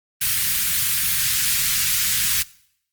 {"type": "band-stop noise", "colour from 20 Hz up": "white", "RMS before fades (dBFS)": -20, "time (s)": [0.21, 2.43], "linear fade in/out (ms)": 10, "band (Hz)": [170, 1500], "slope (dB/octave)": 24, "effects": ["noise-tail reverb RT60 0.7 s tail -22 dB re dry", "Opus 24 kbps"]}